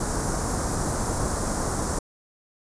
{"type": "band-stop noise", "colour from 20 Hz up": "pink", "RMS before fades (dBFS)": -26, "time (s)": [0, 1.99], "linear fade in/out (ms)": 5, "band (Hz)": [1400, 6000], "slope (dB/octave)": 24, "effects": ["resampled to 22050 Hz"]}